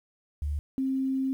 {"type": "tone pair in turn", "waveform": "sine", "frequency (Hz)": [73.42, 265.6], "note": ["D2", "C4"], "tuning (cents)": [0, 26], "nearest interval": "octave + minor seventh", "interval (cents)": 2226, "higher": "second", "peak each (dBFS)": [-27, -25], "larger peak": "second", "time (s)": [[0.42, 0.59], [0.78, 1.33]], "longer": "second", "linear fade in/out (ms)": 0, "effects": ["10-bit"]}